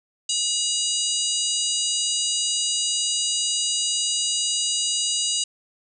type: harmonic tone with a mistuned harmonic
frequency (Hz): 962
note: B5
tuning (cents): -46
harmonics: 3 / 4 / 5 / 6 / 7 / 8 / 9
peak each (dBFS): -27 / -29 / -29 / -33 / -28 / -31 / -30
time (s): 0.29-5.44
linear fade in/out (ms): 5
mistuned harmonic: 6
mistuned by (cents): +84
effects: none